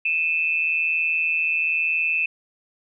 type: tone pair together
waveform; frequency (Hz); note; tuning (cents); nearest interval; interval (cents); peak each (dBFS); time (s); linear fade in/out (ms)
sine; 2476 / 2637; D#7 / E7; -9 / 0; minor second; 109; -24 / -21; 0.05-2.26; 5
effects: none